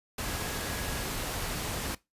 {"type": "tone in noise", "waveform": "sine", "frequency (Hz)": 1661.2, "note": "G#6", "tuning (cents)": 0, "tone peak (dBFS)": -44, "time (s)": [0.25, 1.04], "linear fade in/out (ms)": 5, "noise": "pink", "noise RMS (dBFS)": -34, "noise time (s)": [0.18, 1.95], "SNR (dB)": -13, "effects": ["noise-tail reverb RT60 0.2 s tail -20 dB re dry", "resampled to 32000 Hz"]}